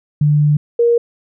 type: tone pair in turn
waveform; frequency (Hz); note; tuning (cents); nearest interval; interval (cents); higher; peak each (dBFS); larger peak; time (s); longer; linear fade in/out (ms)
sine; 148.4 / 471.1; D3 / A#4; +18 / +18; octave + minor sixth; 2000; second; -9; neither; 0.21-0.57 / 0.79-0.98; first; 5
effects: none